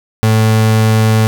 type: tone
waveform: 35% pulse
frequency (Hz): 110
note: A2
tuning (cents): 0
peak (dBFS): -6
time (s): 0.23-1.27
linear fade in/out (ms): 0
effects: none